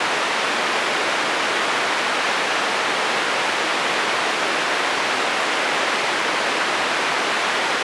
white band-pass noise, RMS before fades -21 dBFS, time 0-7.83 s, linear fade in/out 5 ms, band 340 to 2200 Hz, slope 12 dB/octave, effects resampled to 24000 Hz

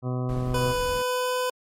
harmonic tone, 126.1 Hz, B2, 36 cents sharp, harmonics 1 / 2 / 3 / 4 / 5 / 6 / 8 / 9 / 10, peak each -26 / -32 / -36 / -38 / -40 / -42 / -44 / -45 / -46 dBFS, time 0.02-0.75 s, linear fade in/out 50 ms
brown noise, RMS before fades -34 dBFS, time 0.29-1.02 s, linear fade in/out 2 ms
25% pulse tone with pitch glide, 497.3 to 503.1 Hz, B4 to B4, +12 to +32 cents, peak -20 dBFS, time 0.54-1.5 s, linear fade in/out 5 ms, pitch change +20 cents, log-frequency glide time 0.76-1.37 s
effects MP3 64 kbps

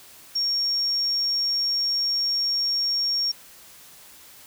sine tone, 5540 Hz, F8, 15 cents flat, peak -21 dBFS, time 0.35-3.32 s, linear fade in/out 10 ms, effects white hiss -48 dBFS RMS until 4.46 s

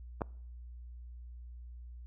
clicks, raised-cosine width 1 ms, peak -30 / -18 dBFS, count 2, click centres 0.209 / 0.218 s, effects noise-tail reverb RT60 0.6 s tail -25 dB re dry + added 60 Hz sine -45 dBFS peak until 2.06 s

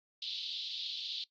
pink band-pass noise, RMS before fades -40 dBFS, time 0.22-1.24 s, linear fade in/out 2 ms, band 3300 to 4300 Hz, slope 48 dB/octave, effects noise-tail reverb RT60 0.1 s tail -19 dB re dry + Opus 48 kbps

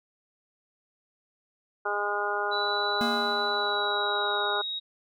harmonic tone, 205.2 Hz, G#3, 21 cents flat, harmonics 2 / 3 / 4 / 5 / 6 / 7, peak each -33 / -36 / -32 / -36 / -34 / -31 dBFS, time 1.85-4.62 s, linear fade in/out 10 ms
sine tone with pitch glide, 3951 to 3786 Hz, B7 to A#7, 0 to +26 cents, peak -30 dBFS, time 2.51-4.8 s, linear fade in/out 20 ms, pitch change -74 cents, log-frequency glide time 3.5-4.46 s
square tone with exponential decay, 233.1 Hz, A#3, in tune, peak -27 dBFS, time 3.01-3.98 s, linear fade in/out 0 ms, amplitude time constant 210 ms
effects none

